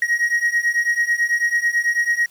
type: beating tone pair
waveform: triangle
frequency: 1885 / 1894.1 Hz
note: A#6 / A#6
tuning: +19 / +27 cents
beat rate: 9.1 Hz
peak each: -19 / -17 dBFS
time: 0.02-2.26 s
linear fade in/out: 2 ms
effects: white hiss -53 dBFS RMS until 2.3 s